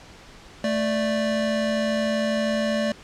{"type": "tone pair together", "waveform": "square", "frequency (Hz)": [220, 587.3], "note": ["A3", "D5"], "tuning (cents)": [0, 0], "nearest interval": "octave + perfect fourth", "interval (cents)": 1700, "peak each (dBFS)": -25, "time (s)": [0.64, 2.92], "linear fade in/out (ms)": 2, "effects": ["pink hiss -46 dBFS RMS until 3.03 s", "low-pass 6000 Hz 12 dB/octave"]}